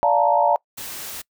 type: chord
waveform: sine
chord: Bb major seventh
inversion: first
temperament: just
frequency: 582.7 / 699.2 / 874.1 / 932.3 Hz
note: D5 / F5 / A5 / Bb5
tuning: -14 / +2 / -12 / 0 cents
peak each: -20 dBFS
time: 0.03-0.56 s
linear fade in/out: 0 ms
type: noise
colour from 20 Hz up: white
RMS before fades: -33 dBFS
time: 0.77-1.22 s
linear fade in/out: 10 ms
effects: noise-tail reverb RT60 0.1 s tail -24 dB re dry